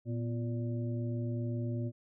harmonic tone with a mistuned harmonic, 116.54 Hz, A#2, in tune, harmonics 1 / 2 / 3 / 5, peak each -33 / -39 / -43 / -47 dBFS, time 0.05-1.92 s, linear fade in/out 50 ms, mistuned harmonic 2, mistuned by +82 cents, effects none

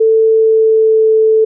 sine tone with pitch glide, 444 to 439.4 Hz, A4 to A4, +16 to -2 cents, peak -6 dBFS, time 0-1.45 s, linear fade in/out 10 ms, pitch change -18 cents, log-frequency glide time 0.26-1.12 s, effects none

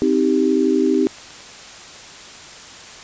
sine chord, C minor, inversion none, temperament just, 261.6 / 314 / 392.4 Hz, C4 / Eb4 / G4, 0 / +16 / +2 cents, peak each -18 dBFS, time 0.02-1.07 s, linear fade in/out 0 ms
clicks, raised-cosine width 0.2 ms, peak -23 dBFS, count 5, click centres 0.865 / 0.944 / 1.185 / 1.306 / 1.406 s
effects white hiss -38 dBFS RMS until 3.03 s + resampled to 16000 Hz

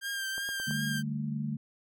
sawtooth tone with vibrato, 1591 Hz, G6, 25 cents sharp, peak -29 dBFS, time 0.01-1.03 s, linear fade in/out 50 ms, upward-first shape triangle, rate 2.7 Hz, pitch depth 36 cents each way
click train, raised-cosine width 1 ms, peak -31 dBFS, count 4, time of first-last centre 0.38-0.709 s, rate 9.11 Hz
sine chord, D suspended fourth, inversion none, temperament just, 146.83 / 195.78 / 220.2 Hz, D3 / G3 / A3, 0 / -2 / +2 cents, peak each -34 / -39 / -34 dBFS, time 0.67-1.57 s, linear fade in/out 10 ms
effects none

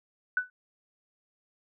sine tone with exponential decay, 1492 Hz, F#6, 14 cents sharp, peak -20 dBFS, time 0.37-0.5 s, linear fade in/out 2 ms, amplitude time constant 27 ms, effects none

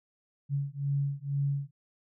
sine beating tone pair, 139.6 / 141.7 Hz, C#3 / C#3, +13 / +38 cents, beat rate 2.1 Hz, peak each -31 dBFS, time 0.49-1.71 s, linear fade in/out 50 ms, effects none

